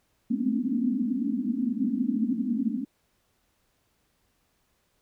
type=band-pass noise; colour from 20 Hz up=white; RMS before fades=-27 dBFS; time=0.3-2.85 s; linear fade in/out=5 ms; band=210 to 280 Hz; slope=96 dB/octave; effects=pink hiss -71 dBFS RMS until 5.01 s